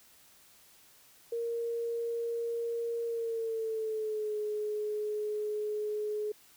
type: tone with pitch glide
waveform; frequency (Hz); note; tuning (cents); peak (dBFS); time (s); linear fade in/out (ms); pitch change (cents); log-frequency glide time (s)
sine; 466.2 to 422.6; A#4 to G#4; 0 to +30; -31; 1.32-6.32; 5; -170; 3.04-4.36
effects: white hiss -60 dBFS RMS until 6.56 s